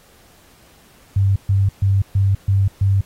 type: tone bursts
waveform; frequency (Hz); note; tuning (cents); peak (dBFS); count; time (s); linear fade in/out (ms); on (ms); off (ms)
sine; 98; G2; 0; -12; 6; 1.16-3.01; 5; 200; 130
effects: pink hiss -51 dBFS RMS until 3.05 s + AAC 48 kbps